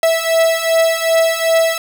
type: beating tone pair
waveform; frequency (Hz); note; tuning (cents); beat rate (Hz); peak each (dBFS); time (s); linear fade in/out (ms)
45% pulse; 654 / 656.6; E5 / E5; -14 / -7; 2.6; -16 / -14; 0.03-1.78; 2
effects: 7-bit